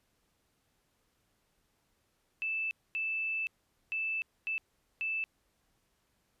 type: tone bursts at uneven times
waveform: sine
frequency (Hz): 2637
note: E7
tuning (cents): 0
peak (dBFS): -31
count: 5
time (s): 2.42-2.71 / 2.95-3.47 / 3.92-4.22 / 4.47-4.58 / 5.01-5.24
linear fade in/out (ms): 0
effects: pink hiss -75 dBFS RMS until 6.4 s + resampled to 32000 Hz